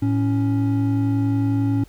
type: tone pair together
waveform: triangle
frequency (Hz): 110 / 279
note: A2 / C#4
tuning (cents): 0 / +11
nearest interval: octave + major third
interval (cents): 1611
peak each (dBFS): -18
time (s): 0.02-1.84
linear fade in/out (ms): 5
effects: added 50 Hz sine -47 dBFS peak until 1.88 s + pink hiss -54 dBFS RMS until 1.88 s